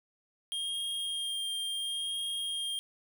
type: tone with vibrato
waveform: square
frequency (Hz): 3220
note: G7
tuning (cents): +46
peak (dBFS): -33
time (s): 0.52-2.79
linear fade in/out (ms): 0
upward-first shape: sine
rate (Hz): 0.71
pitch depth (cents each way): 14
effects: none